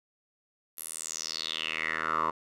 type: tone with band-pass filter sweep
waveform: 10% pulse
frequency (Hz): 80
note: D#2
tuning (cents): +49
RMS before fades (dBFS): -33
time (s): 0.77-2.31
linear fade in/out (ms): 10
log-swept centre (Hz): 12000 to 970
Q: 5.4
effects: none